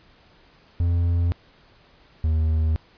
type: tone pair in turn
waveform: triangle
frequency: 86 / 79.12 Hz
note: F2 / D#2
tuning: -26 / +30 cents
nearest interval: minor second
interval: 144 cents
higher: first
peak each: -16 dBFS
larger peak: neither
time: 0.8-1.32 / 2.24-2.76 s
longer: neither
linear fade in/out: 0 ms
effects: pink hiss -55 dBFS RMS until 2.97 s + resampled to 11025 Hz